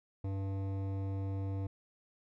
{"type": "tone with hard clipping", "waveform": "sine", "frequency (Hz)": 97.3, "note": "G2", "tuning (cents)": -12, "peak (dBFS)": -36, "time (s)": [0.24, 1.67], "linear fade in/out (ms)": 5, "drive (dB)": 14, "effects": []}